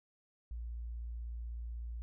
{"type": "tone", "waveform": "sine", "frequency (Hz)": 58.1, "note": "A#1", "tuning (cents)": -5, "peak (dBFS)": -39, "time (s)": [0.51, 2.02], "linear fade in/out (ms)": 0, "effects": []}